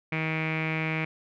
sawtooth tone with low-pass filter, 158.7 Hz, D#3, 35 cents sharp, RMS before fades -29 dBFS, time 0.12-1.05 s, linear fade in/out 5 ms, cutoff 2300 Hz, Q 8.8, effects none

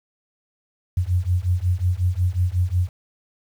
sine beating tone pair, 87.31 / 92.81 Hz, F2 / F#2, 0 / +6 cents, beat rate 5.5 Hz, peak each -21 dBFS, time 0.97-2.89 s, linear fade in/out 5 ms, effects 8-bit

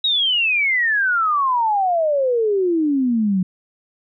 sine exponential sweep, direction down, 3854 to 180 Hz, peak -15 dBFS, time 0.04-3.43 s, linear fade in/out 5 ms, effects none

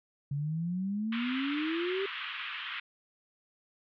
sine exponential sweep, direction up, 138.59 to 399.6 Hz, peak -30 dBFS, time 0.31-2.06 s, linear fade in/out 5 ms
white band-pass noise, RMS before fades -39 dBFS, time 1.12-2.8 s, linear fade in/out 5 ms, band 1100 to 3300 Hz, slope 48 dB/octave
effects none

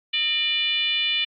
sine tone with frequency modulation, 2954 Hz, F#7, 3 cents flat, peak -20 dBFS, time 0.13-1.25 s, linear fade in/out 10 ms, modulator 561 Hz, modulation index 1.2, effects AAC 64 kbps

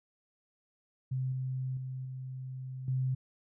sine tone with level steps, 130 Hz, C3, 11 cents flat, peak -30 / -32 / -36 / -38 / -28 dBFS, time 1.11-3.15 s, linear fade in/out 10 ms, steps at 1.32 / 1.77 / 2.05 / 2.88 s, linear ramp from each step 2 ms, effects none

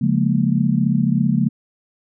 sine chord, Bb minor seventh, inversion first, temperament just, 139.85 / 174.81 / 209.8 / 233.1 Hz, Db3 / F3 / Ab3 / Bb3, +16 / +2 / +18 / 0 cents, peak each -20 dBFS, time 0.01-1.49 s, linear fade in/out 10 ms, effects none

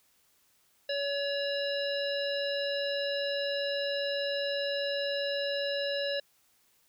harmonic tone with a mistuned harmonic, 565 Hz, C#5, 33 cents sharp, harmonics 1 / 3 / 5 / 7 / 9, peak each -31 / -38 / -39 / -37 / -43 dBFS, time 0.89-6.2 s, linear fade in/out 5 ms, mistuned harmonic 9, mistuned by +31 cents, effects white hiss -68 dBFS RMS until 6.88 s

